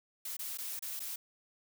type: noise with dropouts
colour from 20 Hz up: blue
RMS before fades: -40 dBFS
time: 0.25-1.16 s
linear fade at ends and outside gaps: 5 ms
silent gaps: 0.368-0.391 / 0.574-0.584 / 0.793-0.823 / 0.995-1.002 s
effects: none